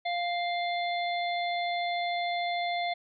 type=harmonic tone; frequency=698.5 Hz; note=F5; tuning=in tune; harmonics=1 / 3 / 5 / 6; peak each=-29 / -35 / -39 / -43 dBFS; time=0.05-2.94 s; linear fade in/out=10 ms; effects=none